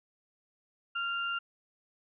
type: tone pair together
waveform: sine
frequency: 1386.5 / 2794 Hz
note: F6 / F7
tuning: -13 / 0 cents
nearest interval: octave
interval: 1213 cents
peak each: -32 / -36 dBFS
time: 0.95-1.39 s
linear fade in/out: 10 ms
effects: none